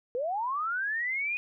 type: linear sweep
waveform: sine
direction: up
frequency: 466.2 to 2489 Hz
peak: -28 dBFS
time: 0.15-1.37 s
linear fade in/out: 0 ms
effects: none